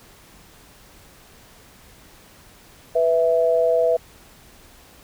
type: tone pair together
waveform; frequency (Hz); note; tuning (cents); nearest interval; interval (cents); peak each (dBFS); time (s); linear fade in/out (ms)
sine; 493.9 / 658.6; B4 / E5; 0 / -2; perfect fourth; 498; -18; 2.95-3.97; 10
effects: pink hiss -49 dBFS RMS until 5.03 s